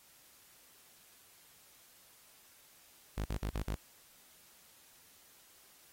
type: tone bursts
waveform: sawtooth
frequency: 51.91 Hz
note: G#1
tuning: in tune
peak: -30 dBFS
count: 5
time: 3.17-3.758 s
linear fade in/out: 10 ms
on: 84 ms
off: 42 ms
effects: white hiss -62 dBFS RMS until 5.92 s + AAC 48 kbps